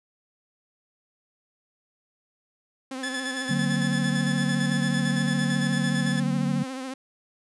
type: tone with vibrato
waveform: sawtooth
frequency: 261.6 Hz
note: C4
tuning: in tune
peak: -28 dBFS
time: 2.91-6.94 s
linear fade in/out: 5 ms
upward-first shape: triangle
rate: 14 Hz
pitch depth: 56 cents each way
type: tone with tremolo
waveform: sawtooth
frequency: 1727 Hz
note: A6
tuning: 33 cents flat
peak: -25 dBFS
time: 3.03-6.2 s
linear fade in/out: 5 ms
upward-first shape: square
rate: 8.9 Hz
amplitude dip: 45%
type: chord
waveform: sine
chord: D augmented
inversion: none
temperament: equal with one note detuned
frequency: 146.83 / 185.85 / 233.1 Hz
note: D3 / F#3 / A#3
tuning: 0 / +8 / 0 cents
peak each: -27 dBFS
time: 3.49-6.64 s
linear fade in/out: 10 ms
effects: resampled to 24000 Hz